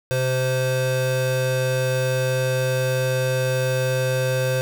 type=tone pair together; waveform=square; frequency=128.8 / 518.2 Hz; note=C3 / C5; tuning=-27 / -17 cents; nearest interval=2 octaves; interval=2410 cents; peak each=-23 dBFS; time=0.11-4.61 s; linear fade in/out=0 ms; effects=none